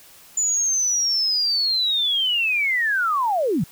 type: linear sweep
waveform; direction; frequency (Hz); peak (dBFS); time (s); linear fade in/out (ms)
sine; down; 7040 to 130.81; -18; 0.37-3.64; 5
effects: white hiss -48 dBFS RMS until 3.71 s